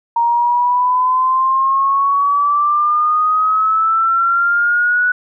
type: exponential sweep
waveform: sine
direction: up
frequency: 932.3 to 1480 Hz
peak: -11 dBFS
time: 0.16-5.12 s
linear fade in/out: 5 ms
effects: none